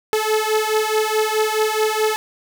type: beating tone pair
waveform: sawtooth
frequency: 430.6 / 435.3 Hz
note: A4 / A4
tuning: -37 / -19 cents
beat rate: 4.7 Hz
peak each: -16 dBFS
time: 0.13-2.16 s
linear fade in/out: 0 ms
effects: none